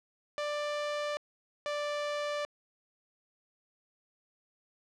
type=tone pair in turn; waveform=sawtooth; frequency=590 / 587.5 Hz; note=D5 / D5; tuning=+8 / +1 cents; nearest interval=unison; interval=7 cents; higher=first; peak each=-28 dBFS; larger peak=neither; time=0.38-1.17 / 1.66-2.45 s; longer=neither; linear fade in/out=0 ms; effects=low-pass 5000 Hz 12 dB/octave